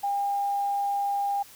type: tone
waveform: sine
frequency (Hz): 804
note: G5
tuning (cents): +44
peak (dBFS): -24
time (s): 0.03-1.43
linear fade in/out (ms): 10
effects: white hiss -50 dBFS RMS until 1.55 s